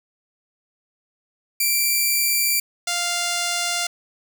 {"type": "tone pair in turn", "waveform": "5% pulse", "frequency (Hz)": [2349, 698.4], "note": ["D7", "F5"], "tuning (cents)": [0, 0], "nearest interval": "octave + major sixth", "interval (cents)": 2100, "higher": "first", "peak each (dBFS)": [-8, -10], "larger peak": "first", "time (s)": [[1.6, 2.6], [2.87, 3.87]], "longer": "neither", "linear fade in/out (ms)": 5, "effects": []}